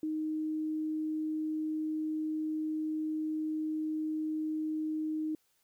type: tone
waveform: sine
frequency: 311.1 Hz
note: D#4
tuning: in tune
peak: -31 dBFS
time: 0.03-5.35 s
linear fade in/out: 2 ms
effects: white hiss -73 dBFS RMS until 5.63 s